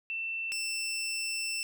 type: tone pair in turn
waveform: sine / 20% pulse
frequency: 2680 / 2680 Hz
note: E7 / E7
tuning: +28 / +28 cents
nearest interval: unison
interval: 0 cents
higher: neither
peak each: -32 / -27 dBFS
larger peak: second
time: 0.1-0.52 / 0.52-1.63 s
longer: second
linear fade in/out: 0 ms
effects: none